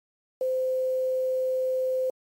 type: tone with quantisation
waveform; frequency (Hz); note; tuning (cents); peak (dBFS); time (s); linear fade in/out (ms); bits
sine; 516; C5; -24; -23; 0.41-2.1; 2; 8
effects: MP3 64 kbps